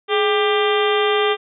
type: harmonic tone with a mistuned harmonic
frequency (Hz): 396.3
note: G4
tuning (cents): +19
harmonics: 1 / 2 / 3 / 4 / 5 / 6 / 7 / 8 / 9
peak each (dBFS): -17 / -24 / -23 / -29 / -27 / -30 / -30 / -26 / -29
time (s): 0.08-1.37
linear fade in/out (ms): 50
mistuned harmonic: 1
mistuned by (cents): +100
effects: none